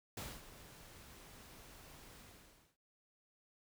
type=noise with ADSR envelope; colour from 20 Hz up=pink; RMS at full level=-44 dBFS; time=0.17-2.77 s; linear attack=4 ms; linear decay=240 ms; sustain=-13 dB; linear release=590 ms; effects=none